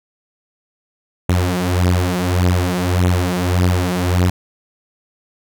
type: beating tone pair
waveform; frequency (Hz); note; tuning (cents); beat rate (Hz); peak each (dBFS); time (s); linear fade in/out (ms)
sawtooth; 89 / 90.7; F2 / F#2; +33 / -34; 1.7; -13; 1.29-4.3; 5
effects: none